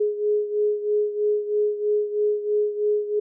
sine beating tone pair, 417.9 / 421 Hz, G#4 / G#4, +11 / +24 cents, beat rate 3.1 Hz, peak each -21 / -26 dBFS, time 0-3.2 s, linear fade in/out 10 ms, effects none

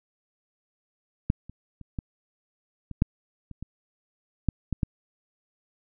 clicks, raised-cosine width 5 ms, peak -9 / -29 / -30 / -18 / -24 / -7 / -28 / -23 / -10 / -14 / -11 dBFS, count 11, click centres 1.301 / 1.496 / 1.813 / 1.988 / 2.913 / 3.021 / 3.513 / 3.626 / 4.487 / 4.727 / 4.832 s, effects none

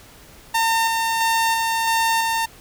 sawtooth tone with tremolo, 908 Hz, A#5, 46 cents flat, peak -13 dBFS, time 0.54-2.46 s, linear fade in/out 10 ms, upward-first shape square, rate 1.5 Hz, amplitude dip 25%, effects pink hiss -46 dBFS RMS until 2.6 s

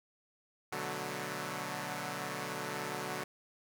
5% pulse chord, B minor seventh, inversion none, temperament equal, 123.47 / 146.83 / 185 / 220 Hz, B2 / D3 / F#3 / A3, 0 / 0 / 0 / 0 cents, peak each -33 / -30 / -30 / -34 dBFS, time 0.72-3.24 s, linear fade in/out 5 ms, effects none

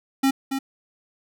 square tone with echo, 269.6 Hz, C#4, 48 cents flat, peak -17 dBFS, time 0.23-0.31 s, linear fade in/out 10 ms, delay 280 ms, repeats 1, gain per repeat -7 dB, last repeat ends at 0.59 s, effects none

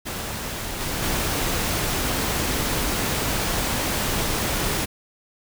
pink noise with level steps, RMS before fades -30 / -27 / -24 dBFS, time 0.05-4.86 s, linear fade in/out 20 ms, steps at 0.8 / 1.02 s, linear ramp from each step 10 ms, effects none

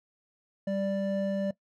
triangle tone pair together, 196.73 / 587.3 Hz, G3 / D5, +6 / 0 cents, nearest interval octave + perfect fifth, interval 1894 cents, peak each -28 dBFS, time 0.67-1.51 s, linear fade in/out 5 ms, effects noise-tail reverb RT60 0.1 s tail -19 dB re dry

